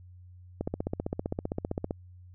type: click train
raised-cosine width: 2 ms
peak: -17 dBFS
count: 21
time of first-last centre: 0.61-1.909 s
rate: 15.4 Hz
effects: added 90 Hz sine -48 dBFS peak until 2.34 s